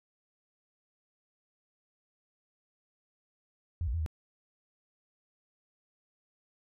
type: tone with pitch steps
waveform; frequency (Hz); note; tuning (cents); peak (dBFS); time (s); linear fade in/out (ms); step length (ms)
sine; 85 / 58.6 / 83.1 / 77.8; F2 / A#1 / E2 / D#2; -46 / +10 / +15 / 0; -29; 3.81-4.062; 0; 63
effects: none